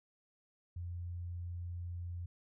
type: tone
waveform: sine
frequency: 87.31 Hz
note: F2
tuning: in tune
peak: -39 dBFS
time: 0.76-2.26 s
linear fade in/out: 5 ms
effects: none